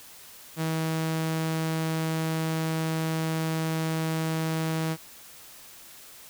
sawtooth tone, 160.5 Hz, E3, 46 cents flat, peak -22 dBFS, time 0.56-4.97 s, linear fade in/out 50 ms, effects white hiss -48 dBFS RMS until 6.29 s

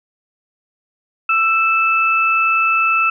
sine tone pair together, 1330.2 / 2629 Hz, E6 / E7, +15 / -5 cents, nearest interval octave, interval 1180 cents, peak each -15 dBFS, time 1.29-3.1 s, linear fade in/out 5 ms, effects none

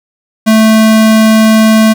square tone, 219.7 Hz, A3, 2 cents flat, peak -4 dBFS, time 0.46-1.94 s, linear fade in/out 20 ms, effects none

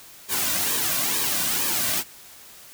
white noise with flanger, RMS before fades -24 dBFS, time 0.28-2.04 s, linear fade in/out 50 ms, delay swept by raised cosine 1.4 to 2.36 ms, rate 2.2 Hz, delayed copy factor -0.65, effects white hiss -46 dBFS RMS until 2.73 s

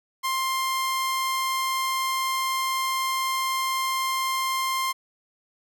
sawtooth tone, 1054 Hz, C6, 12 cents sharp, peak -20 dBFS, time 0.23-4.93 s, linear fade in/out 20 ms, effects none

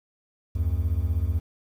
triangle beating tone pair, 73.42 / 89.42 Hz, D2 / F2, 0 / +41 cents, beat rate 16 Hz, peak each -23 dBFS, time 0.55-1.4 s, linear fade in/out 10 ms, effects 9-bit

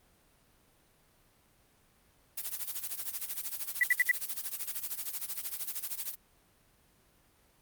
blue noise with tremolo, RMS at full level -34 dBFS, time 2.37-6.15 s, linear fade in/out 10 ms, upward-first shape sine, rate 13 Hz, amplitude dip 85%
sine tone bursts, 1968 Hz, B6, 7 cents flat, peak -21 dBFS, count 4, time 3.81-4.114 s, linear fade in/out 2 ms, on 25 ms, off 68 ms
effects pink hiss -66 dBFS RMS until 7.61 s + Opus 32 kbps

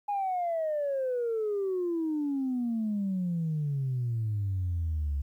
sine exponential sweep, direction down, 830.6 to 68.6 Hz, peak -26 dBFS, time 0.08-5.22 s, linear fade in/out 10 ms, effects tanh soft clip ceiling -24 dBFS + 11-bit

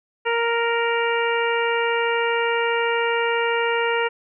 harmonic tone, 466.2 Hz, A#4, in tune, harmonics 1 / 2 / 3 / 4 / 5 / 6, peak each -22 / -25 / -27 / -28 / -29 / -30 dBFS, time 0.25-4.09 s, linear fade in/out 20 ms, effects none

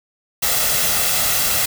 white noise with comb filter, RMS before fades -18 dBFS, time 0.42-1.66 s, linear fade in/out 10 ms, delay 1.5 ms, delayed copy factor +0.5, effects none

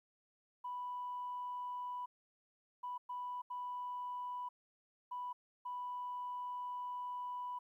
sine tone bursts at uneven times, 987.8 Hz, B5, in tune, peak -39 dBFS, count 6, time 0.64-2.06 / 2.83-2.98 / 3.09-3.42 / 3.5-4.49 / 5.11-5.33 / 5.65-7.59 s, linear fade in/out 10 ms, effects tanh soft clip ceiling -35 dBFS + 13-bit

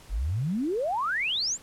sine exponential sweep, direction up, 41.95 to 7710 Hz, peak -25 dBFS, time 0.09-1.58 s, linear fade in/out 50 ms, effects pink hiss -52 dBFS RMS until 1.62 s + low-pass 12000 Hz 12 dB/octave

